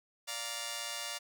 5% pulse chord, Bb major, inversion first, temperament just, 582.7 / 699.2 / 932.3 Hz, D5 / F5 / Bb5, -14 / +2 / 0 cents, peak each -31 dBFS, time 0.27-1.19 s, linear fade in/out 20 ms, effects none

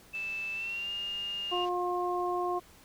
sine tone with pitch glide, 2637 to 2826 Hz, E7 to F7, 0 to +20 cents, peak -33 dBFS, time 0.13-1.66 s, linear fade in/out 20 ms, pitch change +120 cents, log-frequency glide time 0.54-0.91 s
click train, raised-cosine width 0.2 ms, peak -35 dBFS, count 307, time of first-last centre 0.15-1.688 s, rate 199 Hz
harmonic tone, 356.5 Hz, F4, 36 cents sharp, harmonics 1 / 2 / 3, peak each -32 / -33 / -34 dBFS, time 1.51-2.6 s, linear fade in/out 20 ms
effects pink hiss -57 dBFS RMS until 2.84 s

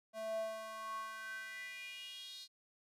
square tone with high-pass filter sweep, 220 Hz, A3, in tune, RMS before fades -45 dBFS, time 0.13-2.48 s, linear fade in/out 50 ms, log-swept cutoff 530 to 4200 Hz, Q 6.4, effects resampled to 32000 Hz

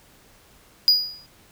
triangle tone with exponential decay, 4905 Hz, D#8, 26 cents flat, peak -9 dBFS, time 0.88-1.26 s, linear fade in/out 0 ms, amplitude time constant 81 ms, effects pink hiss -54 dBFS RMS until 1.51 s

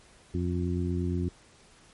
harmonic tone, 88.4 Hz, F2, 22 cents sharp, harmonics 1 / 2 / 3 / 4, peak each -29 / -32 / -34 / -35 dBFS, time 0.34-1.29 s, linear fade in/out 5 ms, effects pink hiss -57 dBFS RMS until 1.93 s + MP3 48 kbps

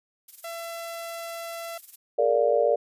violet noise with tremolo, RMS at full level -41 dBFS, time 0.28-1.96 s, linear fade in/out 5 ms, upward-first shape sine, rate 20 Hz, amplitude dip 75%
sawtooth tone, 672 Hz, E5, 33 cents sharp, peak -30 dBFS, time 0.44-1.78 s, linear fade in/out 5 ms
sine chord, Bb dominant seventh, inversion third, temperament just, 419.5 / 466.2 / 582.7 / 699.2 Hz, Ab4 / Bb4 / D5 / F5, +17 / 0 / -14 / +2 cents, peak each -28 / -23 / -22 / -28 dBFS, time 2.18-2.76 s, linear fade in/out 10 ms
effects resampled to 32000 Hz

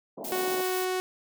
white band-pass noise, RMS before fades -39 dBFS, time 0.17-0.62 s, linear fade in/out 10 ms, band 170 to 840 Hz, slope 48 dB/octave
blue noise with tremolo, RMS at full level -36 dBFS, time 0.24-0.85 s, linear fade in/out 5 ms, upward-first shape triangle, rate 7.9 Hz, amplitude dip 30%
sawtooth tone, 370 Hz, F#4, in tune, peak -23 dBFS, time 0.32-1 s, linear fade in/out 0 ms
effects none

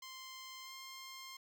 10% pulse tone with pitch glide, 1046.5 to 1059.3 Hz, C6 to C6, 0 to +21 cents, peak -40 dBFS, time 0.02-1.37 s, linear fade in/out 5 ms, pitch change +21 cents, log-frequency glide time 0.62-0.73 s, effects none

